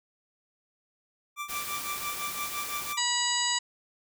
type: tone with tremolo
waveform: 25% pulse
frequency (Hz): 1174.7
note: D6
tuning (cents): 0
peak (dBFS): -27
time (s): 1.36-3.02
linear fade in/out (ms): 50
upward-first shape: triangle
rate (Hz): 5.9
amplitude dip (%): 90
type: noise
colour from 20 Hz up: white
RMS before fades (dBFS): -37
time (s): 1.48-2.94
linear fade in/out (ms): 20
type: harmonic tone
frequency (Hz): 970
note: B5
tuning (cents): -31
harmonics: 1 / 2 / 3 / 4 / 5 / 7 / 8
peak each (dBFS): -33 / -33 / -33 / -33 / -33 / -33 / -33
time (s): 2.97-3.59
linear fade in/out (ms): 10
effects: none